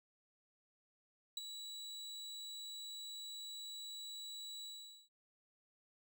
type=tone with ADSR envelope; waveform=35% pulse; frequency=3916 Hz; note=B7; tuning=15 cents flat; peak=-35 dBFS; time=1.37-5.09 s; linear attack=3 ms; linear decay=20 ms; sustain=-9 dB; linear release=450 ms; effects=none